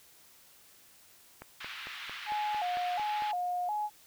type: click train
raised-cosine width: 0.5 ms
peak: -28 dBFS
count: 9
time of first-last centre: 1.42-3.222 s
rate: 4.44 Hz
type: band-pass noise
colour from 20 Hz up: white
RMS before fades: -43 dBFS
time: 1.6-3.32 s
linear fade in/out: 10 ms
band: 1200 to 3400 Hz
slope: 24 dB/octave
type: tone with vibrato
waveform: sine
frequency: 776 Hz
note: G5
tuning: 18 cents flat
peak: -30 dBFS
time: 2.26-3.9 s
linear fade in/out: 50 ms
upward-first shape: square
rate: 1.4 Hz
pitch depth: 140 cents each way
effects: white hiss -59 dBFS RMS until 4.06 s